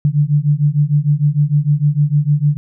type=beating tone pair; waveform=sine; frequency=143.7 / 150.3 Hz; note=D3 / D3; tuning=-37 / +40 cents; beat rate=6.6 Hz; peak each=-14 dBFS; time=0.05-2.57 s; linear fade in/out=0 ms; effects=none